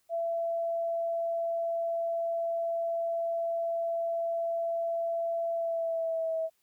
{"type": "tone with pitch glide", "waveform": "sine", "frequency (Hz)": [671, 648.1], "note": ["E5", "E5"], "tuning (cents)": [31, -30], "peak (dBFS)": -28, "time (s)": [0.09, 6.5], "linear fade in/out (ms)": 50, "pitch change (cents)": -61, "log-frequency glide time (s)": [5.53, 6.39], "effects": ["white hiss -73 dBFS RMS until 6.62 s"]}